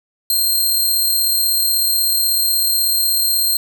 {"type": "tone with amplitude modulation", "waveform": "10% pulse", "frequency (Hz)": 4186, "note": "C8", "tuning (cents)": 0, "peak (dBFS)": -6, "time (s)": [0.3, 3.57], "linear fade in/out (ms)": 2, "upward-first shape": "sine", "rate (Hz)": 36.3, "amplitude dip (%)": 25, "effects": ["8-bit"]}